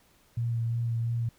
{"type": "tone with vibrato", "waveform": "sine", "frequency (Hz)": 116.54, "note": "A#2", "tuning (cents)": 0, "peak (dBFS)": -26, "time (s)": [0.37, 1.29], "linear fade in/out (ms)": 5, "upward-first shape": "sine", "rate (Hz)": 2.9, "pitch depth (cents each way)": 18, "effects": ["pink hiss -63 dBFS RMS until 1.38 s"]}